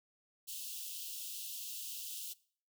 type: high-pass noise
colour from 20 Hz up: white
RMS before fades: -44 dBFS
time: 0.47-2.34 s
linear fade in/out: 20 ms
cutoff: 2700 Hz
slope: 96 dB/octave
effects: noise-tail reverb RT60 0.5 s tail -21 dB re dry